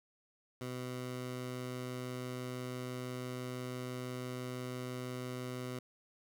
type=tone; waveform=15% pulse; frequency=126 Hz; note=B2; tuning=35 cents sharp; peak=-33 dBFS; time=0.61-5.79 s; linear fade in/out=2 ms; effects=none